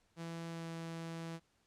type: tone with pitch glide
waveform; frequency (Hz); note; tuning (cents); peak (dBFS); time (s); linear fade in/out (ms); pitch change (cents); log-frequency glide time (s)
sawtooth; 166.6 to 165.26; E3 to E3; +19 to +5; -38; 0.16-1.4; 50; -14; 0.48-0.67
effects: pink hiss -75 dBFS RMS until 1.66 s + low-pass 9000 Hz 12 dB/octave